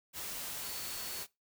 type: tone in noise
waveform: sine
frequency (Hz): 4435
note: C#8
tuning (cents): 0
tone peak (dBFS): -47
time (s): 0.61-1.25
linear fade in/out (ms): 50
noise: white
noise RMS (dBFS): -41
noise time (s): 0.13-1.27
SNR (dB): -9
effects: noise-tail reverb RT60 0.2 s tail -20 dB re dry